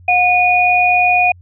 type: tone pair together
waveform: sine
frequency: 721 / 2458 Hz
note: F#5 / D#7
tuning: -45 / -22 cents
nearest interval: octave + major sixth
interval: 2123 cents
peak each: -12 dBFS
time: 0.08-1.32 s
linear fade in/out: 5 ms
effects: added 89 Hz sine -39 dBFS peak until 1.41 s